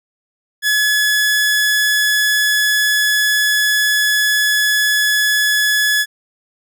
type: tone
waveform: sawtooth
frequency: 1702 Hz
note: G#6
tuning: 42 cents sharp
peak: -9 dBFS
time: 0.62-6.06 s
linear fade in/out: 50 ms
effects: none